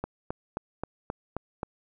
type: click train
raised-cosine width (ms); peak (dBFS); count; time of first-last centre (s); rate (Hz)
1; -17; 7; 0.04-1.632; 3.77
effects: none